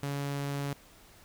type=tone; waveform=sawtooth; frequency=141.3 Hz; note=C#3; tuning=34 cents sharp; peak=-28 dBFS; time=0.03-0.73 s; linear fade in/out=0 ms; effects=pink hiss -57 dBFS RMS until 1.24 s